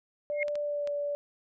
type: tone with pitch glide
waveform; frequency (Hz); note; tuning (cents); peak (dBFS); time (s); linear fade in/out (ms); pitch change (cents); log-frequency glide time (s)
sine; 587.3 to 578.5; D5 to D5; 0 to -26; -29; 0.3-1.15; 0; -26; 0.61-0.91
type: tone with exponential growth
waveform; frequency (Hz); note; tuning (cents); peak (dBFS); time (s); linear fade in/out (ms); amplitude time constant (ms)
sine; 2145; C7; +42; -24; 0.32-0.43; 1; 23
type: clicks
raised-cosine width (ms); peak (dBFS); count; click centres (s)
0.2; -26; 3; 0.482 / 0.555 / 0.874
effects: none